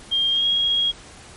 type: tone with pitch glide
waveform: sine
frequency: 3210 to 3285 Hz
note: G7 to G#7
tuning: +40 to -20 cents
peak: -17 dBFS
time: 0.11-0.92 s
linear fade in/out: 20 ms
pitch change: +40 cents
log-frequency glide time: 0.31-0.46 s
effects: pink hiss -43 dBFS RMS until 1.36 s + MP3 48 kbps